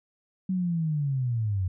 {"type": "linear sweep", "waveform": "sine", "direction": "down", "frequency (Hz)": [190, 89], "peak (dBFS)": -24, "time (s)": [0.49, 1.68], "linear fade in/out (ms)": 5, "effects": []}